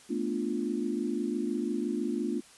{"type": "chord", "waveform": "sine", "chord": "B half-diminished seventh", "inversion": "third", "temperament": "equal with one note detuned", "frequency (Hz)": [220, 245.9, 293.7, 349.2], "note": ["A3", "B3", "D4", "F4"], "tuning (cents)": [0, -7, 0, 0], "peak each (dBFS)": -34, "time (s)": [0.09, 2.41], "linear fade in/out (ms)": 20, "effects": ["white hiss -55 dBFS RMS until 2.57 s", "resampled to 24000 Hz"]}